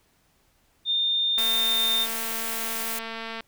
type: tone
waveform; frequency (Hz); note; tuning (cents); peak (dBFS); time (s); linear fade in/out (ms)
sine; 3625; A#7; -49; -21; 0.85-2.07; 50
type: click train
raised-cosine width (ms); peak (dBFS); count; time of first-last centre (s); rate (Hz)
0.3; -19; 459; 1.38-3.407; 226
type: noise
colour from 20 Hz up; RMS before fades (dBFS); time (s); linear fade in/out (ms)
blue; -31; 1.38-2.99; 5
effects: pink hiss -65 dBFS RMS until 3.47 s